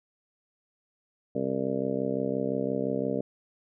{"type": "harmonic tone", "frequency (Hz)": 65.8, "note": "C2", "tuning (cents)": 10, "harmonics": [2, 3, 4, 5, 6, 7, 8, 9, 10], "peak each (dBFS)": [-39, -34, -32, -42, -35, -32, -41, -34, -44], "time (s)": [1.35, 3.21], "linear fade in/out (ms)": 5, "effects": []}